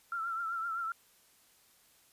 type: tone with vibrato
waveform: sine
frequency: 1353 Hz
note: E6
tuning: 45 cents sharp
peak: -33 dBFS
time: 0.12-0.92 s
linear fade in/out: 2 ms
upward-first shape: triangle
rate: 7.8 Hz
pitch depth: 71 cents each way
effects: white hiss -65 dBFS RMS until 2.12 s + resampled to 32000 Hz